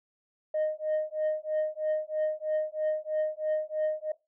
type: tone with tremolo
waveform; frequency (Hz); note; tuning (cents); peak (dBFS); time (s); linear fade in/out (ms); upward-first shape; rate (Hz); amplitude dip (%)
sine; 618; D#5; -12; -21; 0.54-4.12; 5; triangle; 3.1; 100
effects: noise-tail reverb RT60 0.2 s tail -19 dB re dry + tanh soft clip ceiling -23 dBFS